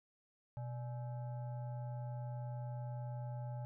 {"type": "tone with frequency modulation", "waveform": "sine", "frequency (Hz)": 124.4, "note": "B2", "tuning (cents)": 13, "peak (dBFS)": -40, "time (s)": [0.57, 3.65], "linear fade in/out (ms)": 0, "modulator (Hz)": 718, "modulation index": 0.45, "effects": []}